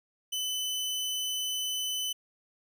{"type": "tone", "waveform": "sawtooth", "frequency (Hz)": 3016, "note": "F#7", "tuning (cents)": 32, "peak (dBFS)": -27, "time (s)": [0.32, 2.13], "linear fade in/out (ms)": 10, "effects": []}